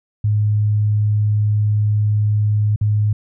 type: tone with dropouts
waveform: sine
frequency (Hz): 105.3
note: G#2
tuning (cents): +24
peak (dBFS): -13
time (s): 0.24-3.13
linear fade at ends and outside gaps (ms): 5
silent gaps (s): 2.761-2.811
effects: none